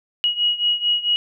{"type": "beating tone pair", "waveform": "sine", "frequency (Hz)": [2900, 2904.5], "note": ["F#7", "F#7"], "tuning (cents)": [-35, -33], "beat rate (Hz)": 4.5, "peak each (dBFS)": [-19, -22], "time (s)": [0.24, 1.16], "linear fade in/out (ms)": 0, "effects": []}